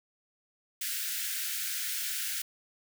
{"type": "high-pass noise", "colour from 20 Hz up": "white", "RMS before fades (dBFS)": -34, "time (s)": [0.81, 2.42], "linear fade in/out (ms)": 5, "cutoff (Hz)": 1400, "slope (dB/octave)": 96, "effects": []}